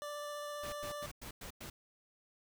25% pulse tone with vibrato, 587.3 Hz, D5, in tune, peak -37 dBFS, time 0.02-1.06 s, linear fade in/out 0 ms, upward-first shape sine, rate 15 Hz, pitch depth 8 cents each way
pink noise bursts, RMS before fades -47 dBFS, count 6, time 0.63-1.7 s, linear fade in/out 5 ms, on 95 ms, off 100 ms
effects none

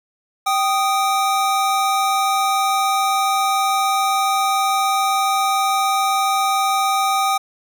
square tone pair together, 780 / 1239 Hz, G5 / D#6, -9 / -8 cents, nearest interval minor sixth, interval 801 cents, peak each -19 / -20 dBFS, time 0.46-7.38 s, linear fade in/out 10 ms, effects none

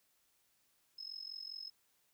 sine tone with amplitude modulation, 5170 Hz, E8, 34 cents flat, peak -40 dBFS, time 0.98-1.7 s, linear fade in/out 10 ms, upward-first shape sine, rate 44.9 Hz, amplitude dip 90%, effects white hiss -75 dBFS RMS until 2.13 s

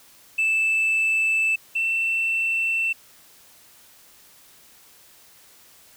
sine tone pair in turn, 2637 / 2682 Hz, E7 / E7, 0 / +29 cents, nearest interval unison, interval 29 cents, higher second, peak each -16 / -19 dBFS, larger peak first, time 0.38-1.56 / 1.75-2.93 s, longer neither, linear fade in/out 10 ms, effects tanh soft clip ceiling -17 dBFS + white hiss -52 dBFS RMS until 5.96 s

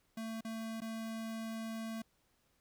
square tone with dropouts, 223.9 Hz, A3, 30 cents sharp, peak -40 dBFS, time 0.17-2.02 s, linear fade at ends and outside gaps 5 ms, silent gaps 0.409-0.448 / 0.805-0.817 s, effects pink hiss -75 dBFS RMS until 2.6 s

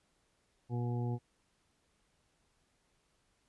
harmonic tone, 120.6 Hz, B2, 41 cents flat, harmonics 1 / 2 / 3 / 4 / 6 / 7, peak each -33 / -41 / -44 / -48 / -50 / -49 dBFS, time 0.69-1.19 s, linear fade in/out 50 ms, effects pink hiss -75 dBFS RMS until 3.48 s + resampled to 24000 Hz

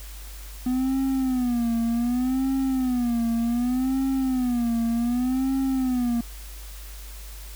triangle tone with vibrato, 248.6 Hz, B3, 12 cents sharp, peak -19 dBFS, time 0.66-6.21 s, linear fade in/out 5 ms, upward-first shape sine, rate 0.66 Hz, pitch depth 130 cents each way, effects added 50 Hz sine -37 dBFS peak until 7.55 s + white hiss -45 dBFS RMS until 7.55 s

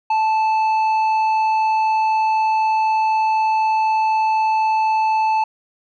triangle tone with tanh clipping, 876 Hz, A5, 8 cents flat, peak -16 dBFS, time 0.1-5.44 s, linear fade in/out 5 ms, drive 11 dB, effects none

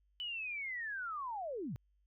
sine linear sweep, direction down, 2997 to 96.8 Hz, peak -38 dBFS, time 0.2-1.76 s, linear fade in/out 0 ms, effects added 50 Hz sine -70 dBFS peak until 2.06 s

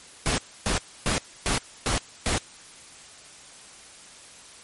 pink noise bursts, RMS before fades -24 dBFS, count 6, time 0.26-2.38 s, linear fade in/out 0 ms, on 120 ms, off 280 ms, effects white hiss -47 dBFS RMS until 4.63 s + MP3 48 kbps

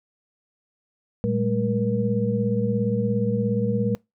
sine tone cluster, 115.6 / 196.7 / 213.8 / 476.8 Hz, A#2 / G3 / A3 / A#4, -14 / +6 / -49 / +39 cents, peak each -26 dBFS, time 1.24-3.95 s, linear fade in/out 0 ms, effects noise-tail reverb RT60 0.2 s tail -24 dB re dry

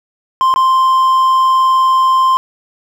triangle tone with dropouts, 1046.5 Hz, C6, in tune, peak -6 dBFS, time 0.41-2.37 s, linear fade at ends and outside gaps 0 ms, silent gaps 0.54-0.56 s, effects none

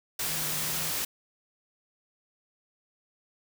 sine tone in noise, 157.4 Hz, D#3, 20 cents sharp, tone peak -42 dBFS, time 0.27-0.91 s, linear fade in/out 5 ms, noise white, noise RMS -31 dBFS, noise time 0.19-1.05 s, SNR -14 dB, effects none

